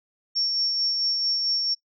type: tone with tremolo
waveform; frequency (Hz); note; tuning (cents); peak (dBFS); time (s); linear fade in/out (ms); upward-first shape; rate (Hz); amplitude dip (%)
sine; 5480; F8; -34; -21; 0.35-1.75; 20; sine; 4.5; 30
effects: noise-tail reverb RT60 0.1 s tail -22 dB re dry